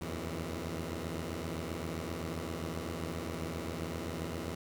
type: tone cluster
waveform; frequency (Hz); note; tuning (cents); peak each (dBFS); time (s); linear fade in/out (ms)
10% pulse; 80.3 / 87.9 / 114.3 / 163.2; E2 / F2 / A#2 / E3; -45 / +12 / -34 / -17; -31 / -33 / -39 / -38; 0.01-4.55; 5
effects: none